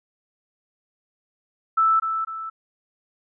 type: tone with echo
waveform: sine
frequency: 1318.5 Hz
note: E6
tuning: in tune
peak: -15 dBFS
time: 1.77-2 s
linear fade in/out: 10 ms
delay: 250 ms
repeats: 2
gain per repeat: -7 dB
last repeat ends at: 2.5 s
effects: none